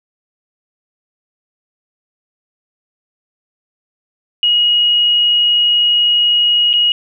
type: tone with dropouts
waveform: sine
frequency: 2892 Hz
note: F#7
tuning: 40 cents flat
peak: -9 dBFS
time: 4.43-6.92 s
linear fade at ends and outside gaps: 1 ms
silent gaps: 6.731-6.737 s
effects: none